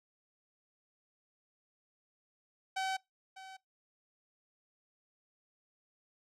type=tone with echo; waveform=sawtooth; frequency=763 Hz; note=G5; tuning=47 cents flat; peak=-29 dBFS; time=2.76-2.97 s; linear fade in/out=10 ms; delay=600 ms; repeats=1; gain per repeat=-15 dB; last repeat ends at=3.57 s; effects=noise-tail reverb RT60 0.2 s tail -24 dB re dry + low-pass 7000 Hz 12 dB/octave